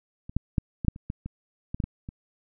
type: clicks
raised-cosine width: 5 ms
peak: -26 / -12 / -10 / -17 / -7 / -29 / -18 / -22 / -18 / -15 / -18 / -24 dBFS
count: 12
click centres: 0.295 / 0.366 / 0.582 / 0.848 / 0.883 / 0.961 / 1.101 / 1.26 / 1.745 / 1.802 / 1.84 / 2.089 s
effects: none